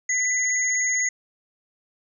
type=tone pair together; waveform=sine; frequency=2000 / 6642 Hz; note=B6 / G#8; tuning=+21 / -1 cents; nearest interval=octave + major sixth; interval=2078 cents; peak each=-23 / -23 dBFS; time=0.09-1.09 s; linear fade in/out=5 ms; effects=none